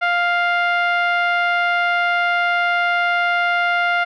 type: tone with low-pass filter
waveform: 10% pulse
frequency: 700 Hz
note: F5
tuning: 4 cents sharp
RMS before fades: -18 dBFS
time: 0.01-4.05 s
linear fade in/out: 20 ms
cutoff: 1700 Hz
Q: 1.3
effects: none